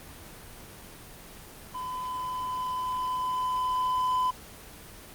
triangle tone with level ramp, 1010 Hz, B5, 39 cents sharp, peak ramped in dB -31 to -21 dBFS, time 1.74-4.31 s, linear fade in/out 10 ms, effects pink hiss -46 dBFS RMS until 5.14 s + Opus 24 kbps

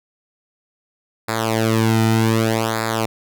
sawtooth tone with flanger, 112 Hz, A2, 31 cents sharp, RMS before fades -18 dBFS, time 1.28-3.06 s, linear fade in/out 10 ms, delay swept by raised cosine 0.33 to 1.83 ms, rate 0.65 Hz, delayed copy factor -0.85, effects none

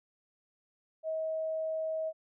sine tone, 637 Hz, D#5, 41 cents sharp, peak -31 dBFS, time 1.03-2.13 s, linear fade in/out 50 ms, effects none

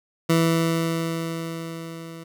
20% pulse tone with level ramp, 164.81 Hz, E3, in tune, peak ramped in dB -11 to -32 dBFS, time 0.29-2.24 s, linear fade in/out 10 ms, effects none

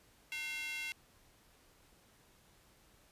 square tone with high-pass filter, 302.6 Hz, D#4, 48 cents flat, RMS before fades -41 dBFS, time 0.32-0.92 s, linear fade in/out 0 ms, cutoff 2400 Hz, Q 6.5, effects pink hiss -66 dBFS RMS until 3.11 s + resampled to 32000 Hz

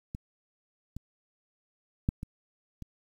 clicks, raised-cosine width 5 ms, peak -24 / -26 / -13 / -24 / -28 dBFS, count 5, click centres 0.149 / 0.966 / 2.089 / 2.231 / 2.823 s, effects 9-bit

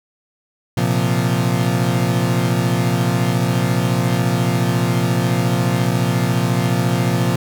35% pulse chord, Bb suspended second, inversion none, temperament equal, 116.54 / 130.81 / 174.61 Hz, Bb2 / C3 / F3, 0 / 0 / 0 cents, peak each -18 dBFS, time 0.77-7.36 s, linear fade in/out 5 ms, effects none

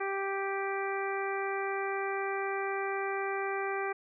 harmonic tone, 392 Hz, G4, in tune, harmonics 1 / 2 / 3 / 4 / 5 / 6, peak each -34 / -37 / -39 / -40 / -41 / -42 dBFS, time 0-3.93 s, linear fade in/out 10 ms, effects none

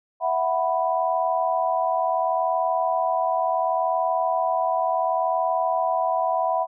sine chord, E suspended second, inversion none, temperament equal, 659.3 / 740 / 987.8 Hz, E5 / F#5 / B5, 0 / 0 / 0 cents, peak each -24 / -24 / -25 dBFS, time 0.2-6.67 s, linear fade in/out 50 ms, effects none

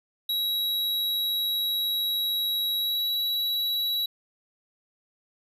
square tone with pitch glide, 3869 to 3905 Hz, B7 to B7, -36 to -20 cents, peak -25 dBFS, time 0.29-4.06 s, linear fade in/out 5 ms, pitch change +16 cents, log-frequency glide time 2.77-3.08 s, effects none

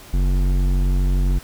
sine tone with hard clipping, 46.25 Hz, F#1, in tune, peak -17 dBFS, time 0.13-1.39 s, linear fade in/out 10 ms, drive 12 dB, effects pink hiss -42 dBFS RMS until 1.43 s

